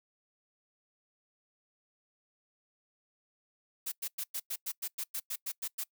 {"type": "noise bursts", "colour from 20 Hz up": "blue", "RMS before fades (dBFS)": -36, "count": 13, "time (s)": [3.86, 5.84], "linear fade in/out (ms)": 10, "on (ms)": 60, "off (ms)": 100, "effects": ["noise-tail reverb RT60 0.1 s tail -23 dB re dry"]}